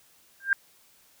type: tone with exponential growth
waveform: sine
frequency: 1593 Hz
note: G6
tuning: 27 cents sharp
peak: -15 dBFS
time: 0.4-0.53 s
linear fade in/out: 1 ms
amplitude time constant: 28 ms
effects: white hiss -60 dBFS RMS until 1.2 s